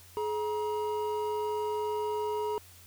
triangle tone pair together, 423.9 / 951.6 Hz, G#4 / A#5, +35 / +35 cents, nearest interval octave + major second, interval 1400 cents, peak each -29 / -32 dBFS, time 0.17-2.58 s, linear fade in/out 0 ms, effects added 89 Hz sine -56 dBFS peak until 2.86 s + white hiss -55 dBFS RMS until 2.86 s

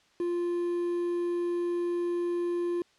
triangle tone with quantisation, 348.3 Hz, F4, 5 cents flat, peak -25 dBFS, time 0.2-2.82 s, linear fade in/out 2 ms, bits 8, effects white hiss -64 dBFS RMS until 2.98 s + low-pass 5000 Hz 12 dB/octave

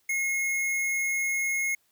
square tone, 2162 Hz, C#7, 44 cents flat, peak -26 dBFS, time 0.09-1.75 s, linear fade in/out 5 ms, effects white hiss -69 dBFS RMS until 1.91 s

